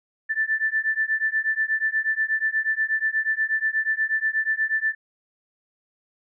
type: beating tone pair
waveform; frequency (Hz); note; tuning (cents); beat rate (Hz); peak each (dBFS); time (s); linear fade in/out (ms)
sine; 1760 / 1768.3; A6 / A6; 0 / +8; 8.3; -24; 0.29-4.95; 20
effects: none